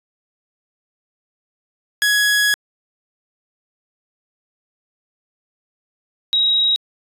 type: tone pair in turn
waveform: sawtooth / sine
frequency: 1674 / 3818 Hz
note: G#6 / A#7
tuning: +13 / +41 cents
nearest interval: octave + major second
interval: 1428 cents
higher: second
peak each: -10 / -13 dBFS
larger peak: first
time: 2.02-2.54 / 6.33-6.76 s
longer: first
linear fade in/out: 0 ms
effects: resampled to 32000 Hz